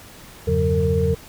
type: tone cluster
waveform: sine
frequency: 84.5 / 100.3 / 139.4 / 180.3 / 456.9 Hz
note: E2 / G2 / C#3 / F#3 / A#4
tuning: +43 / +40 / +10 / -45 / -35 cents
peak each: -21 / -28 / -24 / -25 / -20 dBFS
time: 0.47-1.15 s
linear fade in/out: 10 ms
effects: pink hiss -43 dBFS RMS until 1.28 s